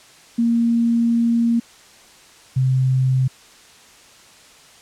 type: tone pair in turn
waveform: sine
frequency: 233.1 / 130.3 Hz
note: A#3 / C3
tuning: 0 / -7 cents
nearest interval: minor seventh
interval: 1007 cents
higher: first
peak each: -14 dBFS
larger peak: neither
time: 0.38-1.6 / 2.56-3.28 s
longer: first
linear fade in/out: 10 ms
effects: white hiss -47 dBFS RMS until 4.81 s + low-pass 8000 Hz 12 dB/octave